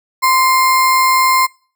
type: tone with sample-and-hold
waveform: sine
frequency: 1037 Hz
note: C6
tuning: 16 cents flat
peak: -9 dBFS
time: 0.22-1.47 s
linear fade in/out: 20 ms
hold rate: 3150 Hz
effects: noise-tail reverb RT60 0.4 s tail -23 dB re dry